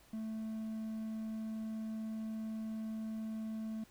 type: tone with hard clipping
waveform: triangle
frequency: 220 Hz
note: A3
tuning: in tune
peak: -39 dBFS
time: 0.13-3.84 s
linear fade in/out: 5 ms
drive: 6 dB
effects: pink hiss -64 dBFS RMS until 3.9 s